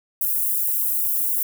white high-pass noise, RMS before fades -22 dBFS, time 0.21-1.43 s, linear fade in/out 2 ms, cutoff 11000 Hz, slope 24 dB/octave, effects none

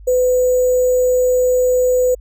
sine tone with sample-and-hold, 503 Hz, B4, 32 cents sharp, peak -11 dBFS, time 0.07-2.15 s, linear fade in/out 10 ms, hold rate 7350 Hz, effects added 50 Hz sine -35 dBFS peak until 2.2 s

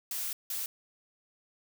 blue noise bursts at uneven times, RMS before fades -35 dBFS, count 2, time 0.11-0.33 / 0.5-0.66 s, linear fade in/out 2 ms, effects none

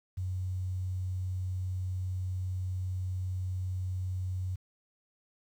sine tone with quantisation, 92.5 Hz, F#2, in tune, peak -31 dBFS, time 0.17-4.56 s, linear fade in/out 10 ms, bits 10, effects none

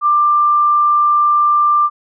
sine tone, 1186 Hz, D6, 17 cents sharp, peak -9 dBFS, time 0.01-1.9 s, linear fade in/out 50 ms, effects none

